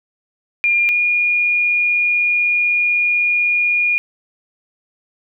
sine tone pair in turn, 2405 / 2432 Hz, D7 / D#7, +41 / -40 cents, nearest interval unison, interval 19 cents, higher second, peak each -12 / -13 dBFS, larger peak first, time 0.64-0.89 / 0.89-3.98 s, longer second, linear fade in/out 0 ms, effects none

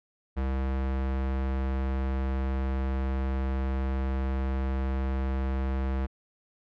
square tone, 66.2 Hz, C2, 21 cents sharp, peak -27 dBFS, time 0.36-6.07 s, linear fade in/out 20 ms, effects low-pass 2000 Hz 12 dB/octave

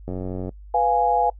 click train, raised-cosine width 2 ms, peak -17 dBFS, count 39, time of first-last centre 0.08-0.492 s, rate 92.2 Hz
sine chord, F diminished, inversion second, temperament equal, 493.9 / 698.5 / 830.6 Hz, Cb5 / F5 / Ab5, 0 / 0 / 0 cents, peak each -24 / -21 / -19 dBFS, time 0.74-1.3 s, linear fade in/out 5 ms
effects noise-tail reverb RT60 0.1 s tail -24 dB re dry + added 50 Hz sine -39 dBFS peak until 1.39 s

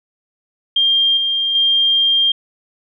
sine tone with level steps, 3199 Hz, G7, 34 cents sharp, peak -11 / -15 / -11 dBFS, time 0.76-2.32 s, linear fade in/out 5 ms, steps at 1.17 / 1.55 s, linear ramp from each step 2 ms, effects none

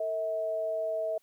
sine tone pair together, 450.4 / 643.8 Hz, A4 / E5, +40 / -41 cents, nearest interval tritone, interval 619 cents, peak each -38 / -29 dBFS, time 0-1.18 s, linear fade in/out 5 ms, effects white hiss -70 dBFS RMS until 1.22 s

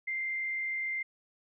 sine tone with frequency modulation, 2093 Hz, C7, in tune, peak -31 dBFS, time 0.07-1.03 s, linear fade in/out 10 ms, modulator 47.5 Hz, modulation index 0.43, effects none

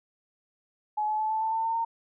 sine tone with pitch steps, 848 / 857.4 / 866.8 / 876.4 / 886.1 / 895.8 / 905.7 / 915.7 Hz, G#5 / A5 / A5 / A5 / A5 / A5 / A5 / A#5, +36 / -45 / -26 / -7 / +12 / +31 / +50 / -31 cents, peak -25 dBFS, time 0.97-1.85 s, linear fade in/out 10 ms, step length 110 ms, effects none

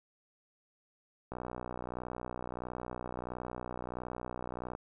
click train, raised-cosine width 1 ms, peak -25 dBFS, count 212, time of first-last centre 1.32-4.751 s, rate 61.5 Hz, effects none

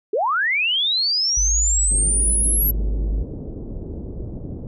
sine linear sweep, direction up, 370 to 11750 Hz, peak -17 dBFS, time 0.13-2.71 s, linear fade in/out 5 ms
sine tone, 51 Hz, G#1, 31 cents flat, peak -19 dBFS, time 1.37-3.23 s, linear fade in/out 5 ms
pink low-pass noise, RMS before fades -31 dBFS, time 1.91-4.67 s, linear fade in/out 2 ms, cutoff 450 Hz, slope 24 dB/octave
effects none

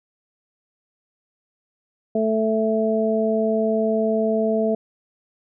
harmonic tone, 220 Hz, A3, in tune, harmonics 1 / 2 / 3, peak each -22 / -22 / -22 dBFS, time 2.15-4.75 s, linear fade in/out 5 ms, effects none

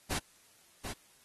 pink noise with echo, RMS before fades -34 dBFS, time 0.1-0.19 s, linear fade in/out 10 ms, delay 740 ms, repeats 1, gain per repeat -7 dB, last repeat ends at 0.93 s, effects white hiss -63 dBFS RMS until 1.24 s + AAC 32 kbps

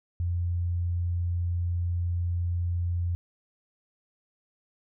sine tone, 87.1 Hz, F2, 4 cents flat, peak -25 dBFS, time 0.2-3.15 s, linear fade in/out 0 ms, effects none

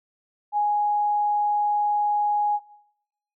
sine tone, 830.6 Hz, G#5, in tune, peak -19 dBFS, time 0.52-2.6 s, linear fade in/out 50 ms, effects noise-tail reverb RT60 0.8 s tail -20 dB re dry

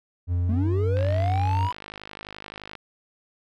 triangle tone with pitch glide, 88 to 94.32 Hz, F2 to F#2, +14 to +34 cents, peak -19 dBFS, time 0.27-1.7 s, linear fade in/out 50 ms, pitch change +120 cents, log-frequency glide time 0.44-0.64 s
triangle linear sweep, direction up, 207.7 to 1000 Hz, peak -24 dBFS, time 0.49-1.72 s, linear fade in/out 2 ms
click train, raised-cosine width 0.3 ms, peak -21 dBFS, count 93, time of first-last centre 0.97-2.753 s, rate 51.6 Hz
effects none

